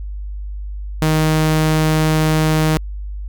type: tone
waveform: sawtooth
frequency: 156.4 Hz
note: D#3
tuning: 9 cents sharp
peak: -9 dBFS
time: 1.02-2.77 s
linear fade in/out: 0 ms
effects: added 50 Hz sine -24 dBFS peak until 3.28 s